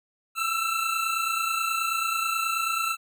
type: tone pair together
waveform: 25% pulse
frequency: 1318.5 / 1347.8 Hz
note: E6 / E6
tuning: 0 / +38 cents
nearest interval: unison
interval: 38 cents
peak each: -24 dBFS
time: 0.35-2.97 s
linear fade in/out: 50 ms
effects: none